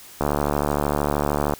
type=click train; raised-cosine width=1 ms; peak=-7 dBFS; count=98; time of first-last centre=0.21-1.537 s; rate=73.1 Hz; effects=white hiss -44 dBFS RMS until 1.59 s